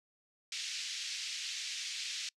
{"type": "band-pass noise", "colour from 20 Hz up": "white", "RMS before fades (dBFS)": -40, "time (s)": [0.52, 2.29], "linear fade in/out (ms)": 2, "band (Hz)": [2200, 6200], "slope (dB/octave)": 24, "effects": ["noise-tail reverb RT60 0.1 s tail -26 dB re dry", "low-pass 10000 Hz 12 dB/octave"]}